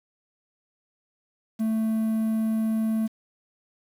triangle tone with quantisation, 221 Hz, A3, 8 cents sharp, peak -20 dBFS, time 1.59-3.08 s, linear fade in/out 20 ms, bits 8, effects none

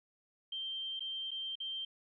sine tone with dropouts, 3145 Hz, G7, 5 cents sharp, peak -37 dBFS, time 0.52-1.85 s, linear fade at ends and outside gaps 5 ms, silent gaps 0.995-1.005 / 1.308-1.314 / 1.555-1.601 s, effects none

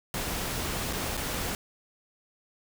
pink noise with dropouts, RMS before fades -32 dBFS, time 0.14-1.55 s, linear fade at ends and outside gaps 1 ms, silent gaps 0.928-0.932 / 1.17-1.175 s, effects none

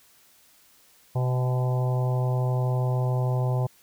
harmonic tone with a mistuned harmonic, 126.9 Hz, B2, 47 cents sharp, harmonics 1 / 3 / 4 / 5 / 6 / 7 / 8, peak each -22 / -36 / -36 / -36 / -39 / -38 / -43 dBFS, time 1.15-3.67 s, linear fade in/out 10 ms, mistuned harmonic 7, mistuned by -40 cents, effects white hiss -58 dBFS RMS until 3.82 s

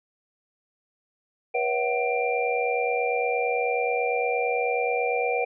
sine tone cluster, 483 / 552 / 664 / 752 / 2374 Hz, B4 / C#5 / E5 / F#5 / D7, -39 / -7 / +12 / +28 / +18 cents, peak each -26 / -32 / -33 / -28 / -29 dBFS, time 1.54-5.45 s, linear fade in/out 10 ms, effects none

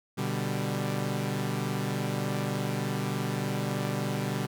sawtooth chord, G major, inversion first, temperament equal, 123.47 / 146.83 / 196 Hz, B2 / D3 / G3, 0 / 0 / 0 cents, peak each -29 dBFS, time 0.17-4.47 s, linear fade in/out 20 ms, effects none

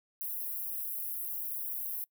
white high-pass noise, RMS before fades -37 dBFS, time 0.21-2.04 s, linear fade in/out 0 ms, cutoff 11000 Hz, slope 48 dB/octave, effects noise-tail reverb RT60 0.1 s tail -24 dB re dry

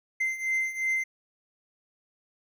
triangle beating tone pair, 2076 / 2078.8 Hz, C7 / C7, -14 / -12 cents, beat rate 2.8 Hz, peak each -30 / -26 dBFS, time 0.2-1.04 s, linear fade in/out 10 ms, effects none

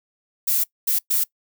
violet noise bursts at uneven times, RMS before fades -20 dBFS, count 3, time 0.47-0.64 / 0.87-0.99 / 1.1-1.24 s, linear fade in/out 10 ms, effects noise-tail reverb RT60 0.1 s tail -22 dB re dry

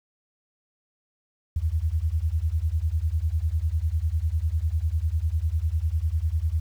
sine beating tone pair, 74.9 / 84.9 Hz, D2 / F2, +35 / -48 cents, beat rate 10 Hz, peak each -25 dBFS, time 1.56-6.6 s, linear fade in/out 5 ms, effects 9-bit

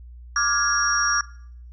sine tone cluster, 1174 / 1409 / 1661 / 5620 Hz, D6 / F6 / G#6 / F8, -1 / +15 / 0 / +10 cents, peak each -24 dBFS, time 0.36-1.21 s, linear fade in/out 2 ms, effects noise-tail reverb RT60 0.6 s tail -19 dB re dry + added 60 Hz sine -39 dBFS peak until 1.72 s

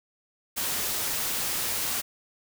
white noise, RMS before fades -29 dBFS, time 0.56-2.02 s, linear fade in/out 20 ms, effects none

